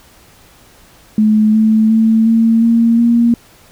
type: tone with pitch steps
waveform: sine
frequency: 214.9 / 218.8 / 222.7 / 226.8 / 230.9 / 235 Hz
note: A3 / A3 / A3 / A#3 / A#3 / A#3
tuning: -41 / -9 / +21 / -47 / -16 / +14 cents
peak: -7 dBFS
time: 1.18-3.34 s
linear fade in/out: 2 ms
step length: 360 ms
effects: pink hiss -45 dBFS RMS until 3.71 s